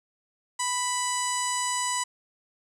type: tone with low-pass filter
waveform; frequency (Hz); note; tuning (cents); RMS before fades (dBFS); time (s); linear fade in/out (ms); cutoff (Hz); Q
sawtooth; 990; B5; +4; -28; 0.59-2.04; 10; 8100; 6
effects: 10-bit